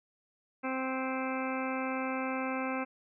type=harmonic tone; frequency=261.6 Hz; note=C4; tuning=in tune; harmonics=1 / 2 / 3 / 4 / 5 / 6 / 8 / 9 / 10; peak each=-35 / -38 / -40 / -41 / -42 / -43 / -44 / -45 / -45 dBFS; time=0.63-2.85 s; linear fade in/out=20 ms; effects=none

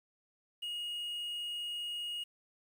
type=tone with quantisation; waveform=triangle; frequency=2875 Hz; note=F7; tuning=50 cents sharp; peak=-35 dBFS; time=0.62-2.24 s; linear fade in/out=10 ms; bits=10; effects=none

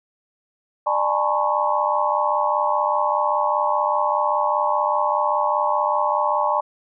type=tone cluster; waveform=sine; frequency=597 / 832 / 897 / 1000 / 1096 Hz; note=D5 / G#5 / A5 / B5 / C#6; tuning=+28 / +3 / +33 / +21 / -20 cents; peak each=-24 dBFS; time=0.86-6.61 s; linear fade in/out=10 ms; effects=none

